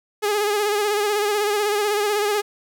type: tone with vibrato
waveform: sawtooth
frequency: 415.3 Hz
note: G#4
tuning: in tune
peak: -15 dBFS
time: 0.22-2.42 s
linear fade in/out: 20 ms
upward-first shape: sine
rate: 16 Hz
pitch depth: 50 cents each way
effects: none